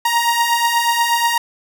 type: beating tone pair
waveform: sawtooth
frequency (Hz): 932.3 / 940.6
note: A#5 / A#5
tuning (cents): 0 / +15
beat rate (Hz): 8.3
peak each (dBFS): -16 / -12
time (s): 0.05-1.38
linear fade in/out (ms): 5
effects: none

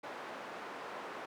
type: band-pass noise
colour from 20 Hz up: white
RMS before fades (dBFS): -45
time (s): 0.03-1.26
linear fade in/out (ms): 10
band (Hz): 310 to 1200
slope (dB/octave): 12
effects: none

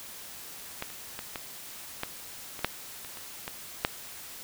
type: clicks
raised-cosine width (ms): 0.3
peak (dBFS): -16 / -29 / -20 / -18 / -14 / -24 / -8 / -27 / -27 / -19 / -7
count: 11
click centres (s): 0.824 / 0.902 / 1.191 / 1.358 / 2.034 / 2.592 / 2.646 / 3.048 / 3.172 / 3.479 / 3.849
effects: white hiss -44 dBFS RMS until 4.43 s

